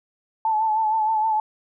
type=tone with vibrato; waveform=sine; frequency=873 Hz; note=A5; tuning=14 cents flat; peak=-18 dBFS; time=0.45-1.4 s; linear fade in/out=2 ms; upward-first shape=sine; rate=6.4 Hz; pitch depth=42 cents each way; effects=none